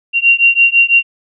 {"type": "beating tone pair", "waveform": "sine", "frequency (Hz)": [2757, 2763], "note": ["F7", "F7"], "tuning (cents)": [-23, -19], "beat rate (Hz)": 6, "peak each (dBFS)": -10, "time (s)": [0.13, 1.03], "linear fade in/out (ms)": 50, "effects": []}